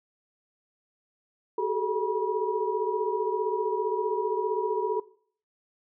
sine tone cluster, 380.4 / 422.3 / 437.6 / 965 Hz, F#4 / G#4 / A4 / B5, +48 / +29 / -9 / -40 cents, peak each -30 dBFS, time 1.58-5 s, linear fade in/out 5 ms, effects noise-tail reverb RT60 0.5 s tail -19 dB re dry

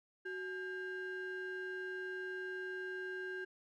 triangle ring-modulated tone, 614 Hz, D#5, 23 cents flat, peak -35 dBFS, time 0.25-3.45 s, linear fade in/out 10 ms, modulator 986 Hz, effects none

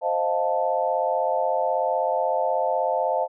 sine chord, F dominant seventh, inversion second, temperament equal, 523.3 / 622.3 / 698.5 / 880 Hz, C5 / Eb5 / F5 / A5, 0 / 0 / 0 / 0 cents, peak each -26 dBFS, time 0.01-3.28 s, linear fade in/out 50 ms, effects none

